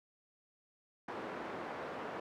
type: band-pass noise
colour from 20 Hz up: pink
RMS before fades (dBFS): -43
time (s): 1.08-2.2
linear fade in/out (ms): 5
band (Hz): 300 to 1400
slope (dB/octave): 12
effects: none